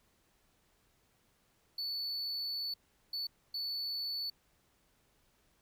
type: tone bursts at uneven times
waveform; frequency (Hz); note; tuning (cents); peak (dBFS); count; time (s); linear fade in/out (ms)
triangle; 4463; C#8; +11; -34; 3; 1.78-2.74 / 3.13-3.27 / 3.54-4.3; 5
effects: pink hiss -72 dBFS RMS until 5.61 s